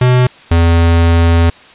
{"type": "tone pair in turn", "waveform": "square", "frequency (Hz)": [125.6, 83.99], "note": ["B2", "E2"], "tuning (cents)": [30, 33], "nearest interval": "perfect fifth", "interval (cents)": 697, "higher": "first", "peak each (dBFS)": -7, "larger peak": "neither", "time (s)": [[0.01, 0.27], [0.51, 1.5]], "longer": "second", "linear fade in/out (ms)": 5, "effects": ["white hiss -39 dBFS RMS until 1.74 s", "resampled to 8000 Hz"]}